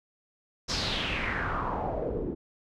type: noise with low-pass filter sweep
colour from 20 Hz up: pink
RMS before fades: -31 dBFS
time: 0.68-2.35 s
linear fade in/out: 20 ms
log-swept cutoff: 5600 to 330 Hz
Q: 4.2
effects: none

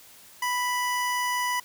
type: tone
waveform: 25% pulse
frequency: 987.8 Hz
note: B5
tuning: in tune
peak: -21 dBFS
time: 0.42-1.6 s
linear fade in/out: 5 ms
effects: white hiss -51 dBFS RMS until 1.64 s

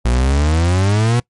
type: exponential sweep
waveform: 40% pulse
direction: up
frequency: 57.7 to 123.2 Hz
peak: -11 dBFS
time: 0.05-1.2 s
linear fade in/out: 5 ms
effects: noise-tail reverb RT60 0.1 s tail -23 dB re dry + MP3 48 kbps

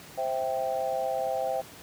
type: chord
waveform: sine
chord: C major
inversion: none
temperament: equal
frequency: 523.3 / 659.3 / 784 Hz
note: C5 / E5 / G5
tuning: 0 / 0 / 0 cents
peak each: -31 dBFS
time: 0.17-1.62 s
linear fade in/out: 20 ms
effects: pink hiss -47 dBFS RMS until 1.82 s + high-pass 100 Hz 12 dB/octave

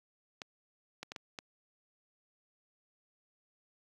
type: clicks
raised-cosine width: 0.2 ms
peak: -24 dBFS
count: 5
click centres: 0.418 / 1.03 / 1.119 / 1.162 / 1.388 s
effects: high-pass 100 Hz 12 dB/octave + 10-bit

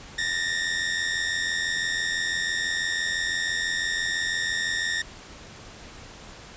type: tone pair together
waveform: sawtooth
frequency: 1784 / 1870 Hz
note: A6 / A#6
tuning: +23 / +5 cents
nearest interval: minor second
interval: 82 cents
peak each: -24 dBFS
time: 0.18-5.02 s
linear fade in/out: 5 ms
effects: pink hiss -44 dBFS RMS until 6.56 s + resampled to 16000 Hz

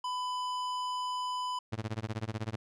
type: tone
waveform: square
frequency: 1000 Hz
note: B5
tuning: 21 cents sharp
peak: -33 dBFS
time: 0.04-1.59 s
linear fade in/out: 5 ms
type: tone with tremolo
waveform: sawtooth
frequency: 110 Hz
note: A2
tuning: in tune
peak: -27 dBFS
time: 1.72-2.56 s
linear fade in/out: 10 ms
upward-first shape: sine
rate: 16 Hz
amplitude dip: 100%
effects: low-pass 6000 Hz 12 dB/octave

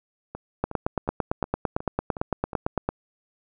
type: two click trains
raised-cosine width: 1 ms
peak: -20 / -9 dBFS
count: 7 / 21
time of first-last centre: 0.35-2.532 / 0.64-2.89 s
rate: 2.75 / 8.89 Hz
effects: none

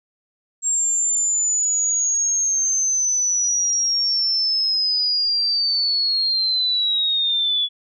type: linear sweep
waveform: sine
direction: down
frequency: 7490 to 3403 Hz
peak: -17 dBFS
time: 0.62-7.69 s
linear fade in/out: 50 ms
effects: none

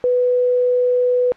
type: tone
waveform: sine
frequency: 495.6 Hz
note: B4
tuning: 6 cents sharp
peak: -13 dBFS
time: 0.04-1.32 s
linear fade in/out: 0 ms
effects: white hiss -45 dBFS RMS until 1.36 s + low-pass 2000 Hz 12 dB/octave

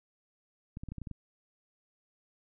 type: clicks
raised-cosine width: 5 ms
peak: -28 dBFS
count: 8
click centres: 0.771 / 0.835 / 0.887 / 0.92 / 0.983 / 1.017 / 1.072 / 1.113 s
effects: none

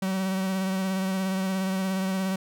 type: tone with vibrato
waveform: 45% pulse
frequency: 189.9 Hz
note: F#3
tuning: 45 cents sharp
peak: -25 dBFS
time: 0.02-2.36 s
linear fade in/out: 5 ms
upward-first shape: triangle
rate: 17 Hz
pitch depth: 30 cents each way
effects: none

